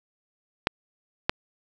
clicks, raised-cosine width 0.3 ms, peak -4 dBFS, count 2, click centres 0.671 / 1.295 s, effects none

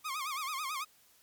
sawtooth tone with vibrato, 1154 Hz, D6, 31 cents flat, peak -31 dBFS, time 0.04-0.85 s, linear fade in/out 20 ms, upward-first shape sine, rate 9.1 Hz, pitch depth 160 cents each way, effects white hiss -64 dBFS RMS until 1.22 s + MP3 96 kbps

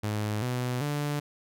sawtooth tone with pitch steps, 105.9 / 124.49 / 146.34 Hz, G#2 / B2 / D3, +34 / +14 / -6 cents, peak -24 dBFS, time 0.03-1.2 s, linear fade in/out 10 ms, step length 390 ms, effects none

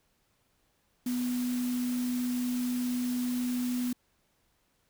sine tone in noise, 247.2 Hz, B3, 2 cents sharp, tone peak -28 dBFS, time 1.06-3.93 s, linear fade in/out 5 ms, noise white, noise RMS -43 dBFS, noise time 1.06-3.93 s, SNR +12 dB, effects pink hiss -72 dBFS RMS until 4.89 s

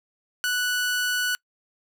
sawtooth tone, 1480 Hz, F#6, in tune, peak -19 dBFS, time 0.44-1.35 s, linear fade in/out 0 ms, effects noise-tail reverb RT60 0.1 s tail -26 dB re dry

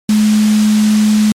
sine tone in noise, 213 Hz, G#3, 44 cents sharp, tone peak -7 dBFS, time 0.09-1.32 s, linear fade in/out 2 ms, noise white, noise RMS -21 dBFS, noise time 0.09-1.32 s, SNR +11 dB, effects low-pass 8000 Hz 12 dB/octave + MP3 96 kbps

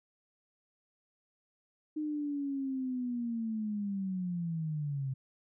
sine linear sweep, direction down, 307.8 to 130.81 Hz, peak -32 dBFS, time 1.96-5.14 s, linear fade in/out 10 ms, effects none

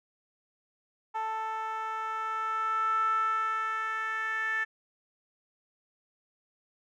10% pulse tone with band-pass filter sweep, 441.1 Hz, A4, 4 cents sharp, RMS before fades -31 dBFS, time 1.14-4.65 s, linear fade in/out 20 ms, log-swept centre 980 to 1700 Hz, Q 8.3, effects none

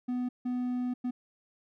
triangle tone bursts at uneven times, 248.4 Hz, B3, 10 cents sharp, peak -27 dBFS, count 3, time 0.08-0.29 / 0.45-0.94 / 1.04-1.11 s, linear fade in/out 10 ms, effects none

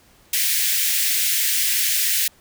white high-pass noise, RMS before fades -20 dBFS, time 0.33-2.28 s, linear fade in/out 5 ms, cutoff 1700 Hz, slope 48 dB/octave, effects pink hiss -54 dBFS RMS until 2.4 s

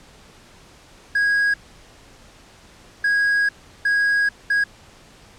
triangle tone bursts at uneven times, 1648 Hz, G#6, 14 cents flat, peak -14 dBFS, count 4, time 1.15-1.54 / 3.04-3.49 / 3.85-4.29 / 4.5-4.64 s, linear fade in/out 5 ms, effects pink hiss -48 dBFS RMS until 5.38 s + low-pass 8000 Hz 12 dB/octave

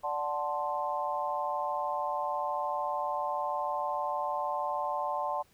sine chord, D dominant seventh, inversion none, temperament equal, 587.3 / 740 / 880 / 1046.5 Hz, D5 / F#5 / A5 / C6, 0 / 0 / 0 / 0 cents, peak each -36 / -36 / -34 / -35 dBFS, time 0.03-5.43 s, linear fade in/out 20 ms, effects pink hiss -65 dBFS RMS until 5.53 s

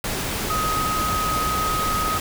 sine tone in noise, 1260 Hz, D#6, 21 cents sharp, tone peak -22 dBFS, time 0.5-2.18 s, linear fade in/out 2 ms, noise pink, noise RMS -26 dBFS, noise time 0.04-2.2 s, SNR +1 dB, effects none

